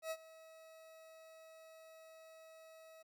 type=tone with ADSR envelope; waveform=40% pulse; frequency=643 Hz; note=E5; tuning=43 cents flat; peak=-37 dBFS; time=0.02-3.03 s; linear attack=89 ms; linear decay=55 ms; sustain=-19 dB; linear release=13 ms; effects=13-bit